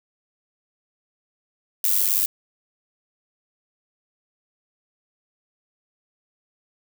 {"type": "noise with amplitude modulation", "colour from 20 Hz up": "violet", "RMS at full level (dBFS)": -17, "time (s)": [1.84, 2.26], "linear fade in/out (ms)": 2, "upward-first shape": "sine", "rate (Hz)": 98, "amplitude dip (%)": 80, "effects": []}